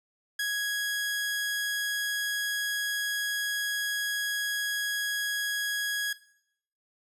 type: tone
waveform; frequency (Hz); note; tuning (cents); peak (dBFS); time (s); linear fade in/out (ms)
sawtooth; 1661.2; G#6; 0; -24; 0.39-6.13; 5
effects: noise-tail reverb RT60 0.7 s tail -18 dB re dry + resampled to 32000 Hz